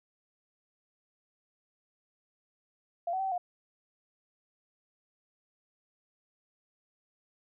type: tone with pitch steps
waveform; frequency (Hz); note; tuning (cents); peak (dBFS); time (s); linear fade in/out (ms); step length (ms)
sine; 687 / 754 / 771 / 766 / 714; F5 / F#5 / G5 / G5 / F5; -29 / +32 / -29 / -40 / +38; -29; 3.07-3.38; 5; 62
effects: none